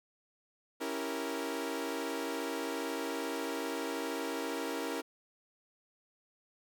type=chord; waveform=sawtooth; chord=C# diminished seventh; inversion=none; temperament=equal; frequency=277.2 / 329.6 / 392 / 466.2 Hz; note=C#4 / E4 / G4 / Bb4; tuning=0 / 0 / 0 / 0 cents; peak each=-36 / -36 / -40 / -35 dBFS; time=0.8-5.02 s; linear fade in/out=20 ms; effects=none